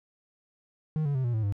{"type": "tone with pitch steps", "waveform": "triangle", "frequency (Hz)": [155.56, 142.65, 130.81, 119.95, 110, 100.87], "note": ["D#3", "C#3", "C3", "A#2", "A2", "G2"], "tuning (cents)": [0, 50, 0, 50, 0, 50], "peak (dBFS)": -23, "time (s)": [0.96, 1.524], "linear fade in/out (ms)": 0, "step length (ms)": 94, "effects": []}